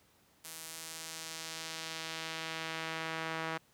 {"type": "tone with band-pass filter sweep", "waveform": "sawtooth", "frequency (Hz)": 161.5, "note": "E3", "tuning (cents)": -35, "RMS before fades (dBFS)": -41, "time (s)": [0.44, 3.58], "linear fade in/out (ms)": 10, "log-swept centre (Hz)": [11000, 1500], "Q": 0.84, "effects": ["pink hiss -67 dBFS RMS until 3.73 s", "high-pass 80 Hz 12 dB/octave"]}